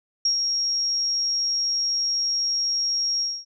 sine tone with ADSR envelope, 5588 Hz, F8, in tune, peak -17 dBFS, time 0.25-3.45 s, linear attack 5 ms, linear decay 98 ms, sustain -4 dB, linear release 240 ms, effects none

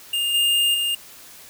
square tone with level steps, 2819 Hz, F7, 16 cents sharp, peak -21 / -17 / -21 dBFS, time 0.13-0.95 s, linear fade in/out 5 ms, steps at 0.34 / 0.74 s, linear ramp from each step 5 ms, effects white hiss -44 dBFS RMS until 1.49 s

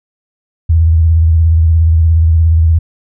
sine tone with vibrato, 81.4 Hz, E2, 21 cents flat, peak -5 dBFS, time 0.69-2.79 s, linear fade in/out 10 ms, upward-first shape sine, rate 17 Hz, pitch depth 68 cents each way, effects none

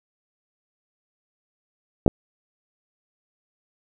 clicks, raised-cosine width 2 ms, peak -3 dBFS, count 2, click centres 2.063 / 2.079 s, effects none

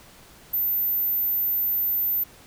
sine tone, 14180 Hz, A9, 12 cents sharp, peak -21 dBFS, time 0.53-2.24 s, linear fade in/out 10 ms, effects pink hiss -50 dBFS RMS until 2.46 s

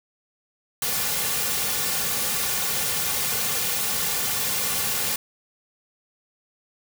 white noise with comb filter, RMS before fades -25 dBFS, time 0.82-5.16 s, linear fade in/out 2 ms, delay 3.1 ms, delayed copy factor -0.7, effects none

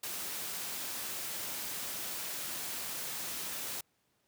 white noise, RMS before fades -39 dBFS, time 0.03-3.81 s, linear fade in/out 5 ms, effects pink hiss -75 dBFS RMS until 4.27 s + high-pass 100 Hz 12 dB/octave

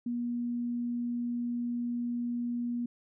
sine tone, 240 Hz, B3, 49 cents flat, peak -30 dBFS, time 0.06-2.86 s, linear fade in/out 5 ms, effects none

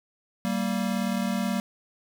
square tone pair together, 193.7 / 232.3 Hz, G3 / A#3, -20 / -6 cents, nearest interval minor third, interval 314 cents, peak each -28 / -29 dBFS, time 0.45-1.6 s, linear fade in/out 0 ms, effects none

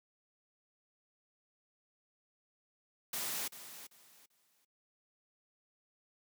white noise with echo, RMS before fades -38 dBFS, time 3.13-3.48 s, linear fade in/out 5 ms, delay 390 ms, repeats 3, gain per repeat -12 dB, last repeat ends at 4.65 s, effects noise-tail reverb RT60 0.1 s tail -21 dB re dry + high-pass 150 Hz 12 dB/octave

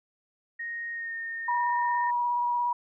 sine tone with pitch glide, 1864.7 to 1832.7 Hz, A#6 to A#6, 0 to -30 cents, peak -32 dBFS, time 0.59-2.11 s, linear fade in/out 10 ms, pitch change -30 cents, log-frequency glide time 0.92-1.14 s
sine tone with vibrato, 965 Hz, B5, 40 cents flat, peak -24 dBFS, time 1.48-2.73 s, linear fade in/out 5 ms, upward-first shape triangle, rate 17 Hz, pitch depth 19 cents each way
effects none

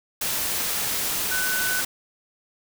sine tone in noise, 1500 Hz, F#6, 23 cents sharp, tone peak -25 dBFS, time 1.31-1.81 s, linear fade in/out 5 ms, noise white, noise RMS -26 dBFS, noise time 0.21-1.85 s, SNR -2 dB, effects none

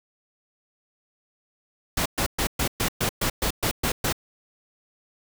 pink noise bursts, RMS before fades -24 dBFS, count 11, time 1.97-4.127 s, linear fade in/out 5 ms, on 87 ms, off 120 ms, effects none

